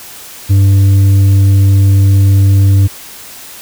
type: tone with tanh clipping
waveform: sine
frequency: 98.1 Hz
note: G2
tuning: 2 cents sharp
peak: -5 dBFS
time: 0.49-2.88 s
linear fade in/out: 20 ms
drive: 5 dB
effects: white hiss -31 dBFS RMS until 3.61 s